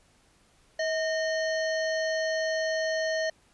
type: harmonic tone with a mistuned harmonic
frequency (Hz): 613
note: D#5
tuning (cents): -26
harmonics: 1 / 3 / 5 / 7 / 9 / 10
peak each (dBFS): -27 / -32 / -43 / -39 / -48 / -43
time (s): 0.79-3.3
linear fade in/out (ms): 5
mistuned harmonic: 1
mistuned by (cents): +72
effects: pink hiss -63 dBFS RMS until 3.53 s + resampled to 24000 Hz